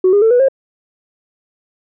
sine tone with pitch steps, 371.3 / 407.3 / 446.7 / 489.9 / 537.4 Hz, F#4 / G#4 / A4 / B4 / C5, +6 / -34 / +26 / -14 / +46 cents, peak -6 dBFS, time 0.04-0.485 s, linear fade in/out 5 ms, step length 89 ms, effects tanh soft clip ceiling -4 dBFS

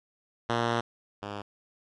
5% pulse tone pair in turn, 117.3 / 102.19 Hz, A#2 / G#2, +11 / -27 cents, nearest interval major second, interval 238 cents, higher first, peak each -14 / -24 dBFS, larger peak first, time 0.49-0.81 / 1.22-1.42 s, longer first, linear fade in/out 10 ms, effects low-pass 4000 Hz 12 dB/octave + AAC 32 kbps

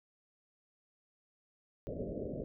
white low-pass noise, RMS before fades -40 dBFS, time 1.87-2.44 s, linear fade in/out 0 ms, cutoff 620 Hz, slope 96 dB/octave, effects none

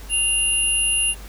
sine tone pair together, 2794 / 10582 Hz, F7 / E9, 0 / +6 cents, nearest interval octave + major seventh, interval 2306 cents, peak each -20 dBFS, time 0.09-1.15 s, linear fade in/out 50 ms, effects added 50 Hz sine -35 dBFS peak until 1.28 s + pink hiss -43 dBFS RMS until 1.28 s

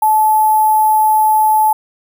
sine tone with sample-and-hold, 864 Hz, A5, 32 cents flat, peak -8 dBFS, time 0.02-1.73 s, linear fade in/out 5 ms, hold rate 11025 Hz, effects none

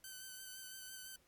5% pulse tone with vibrato, 1528 Hz, G6, 45 cents flat, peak -38 dBFS, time 0.04-1.16 s, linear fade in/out 2 ms, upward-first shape sine, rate 5.9 Hz, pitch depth 23 cents each way, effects pink hiss -73 dBFS RMS until 1.27 s + AAC 64 kbps

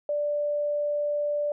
sine tone, 587.3 Hz, D5, in tune, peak -24 dBFS, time 0.09-1.52 s, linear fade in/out 2 ms, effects none

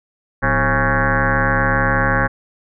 sine tone with frequency modulation, 824 Hz, G#5, 14 cents flat, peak -13 dBFS, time 0.42-2.28 s, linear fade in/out 20 ms, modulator 143 Hz, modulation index 6.7, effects none

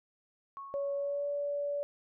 sine tone with exponential decay, 1102 Hz, C#6, 11 cents flat, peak -39 dBFS, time 0.57-1.49 s, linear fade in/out 0 ms, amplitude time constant 200 ms
sine tone with pitch glide, 562 to 574.8 Hz, C#5 to D5, +24 to -37 cents, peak -31 dBFS, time 0.74-1.83 s, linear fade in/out 0 ms, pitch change +39 cents, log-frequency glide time 0.94-1.27 s
effects none

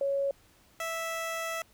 sine / 15% pulse tone pair in turn, 555 / 657.5 Hz, C#5 / E5, +2 / -5 cents, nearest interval minor third, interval 293 cents, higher second, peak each -26 dBFS, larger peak neither, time 0.01-0.31 / 0.8-1.62 s, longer second, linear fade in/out 2 ms, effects pink hiss -62 dBFS RMS until 1.73 s

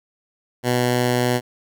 10% pulse tone, 123.47 Hz, B2, in tune, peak -9 dBFS, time 0.63-1.41 s, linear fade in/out 50 ms, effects none

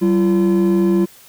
triangle tone pair together, 191.6 / 342.1 Hz, G3 / F4, -39 / -36 cents, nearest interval minor seventh, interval 1003 cents, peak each -12 dBFS, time 0.01-1.06 s, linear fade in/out 20 ms, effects tanh soft clip ceiling -5 dBFS + white hiss -45 dBFS RMS until 1.28 s

